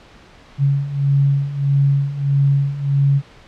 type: beating tone pair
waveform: sine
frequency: 138.59 / 140.19 Hz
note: C#3 / C#3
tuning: 0 / +20 cents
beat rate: 1.6 Hz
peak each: -19 / -15 dBFS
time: 0.58-3.22 s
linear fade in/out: 50 ms
effects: pink hiss -45 dBFS RMS until 3.47 s + low-pass 4000 Hz 12 dB/octave